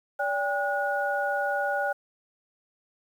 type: tone cluster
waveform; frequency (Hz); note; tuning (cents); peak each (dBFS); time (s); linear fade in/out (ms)
sine; 575 / 799 / 1453; D5 / G5 / F#6; -37 / +33 / -32; -29; 0.19-1.93; 10
effects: 9-bit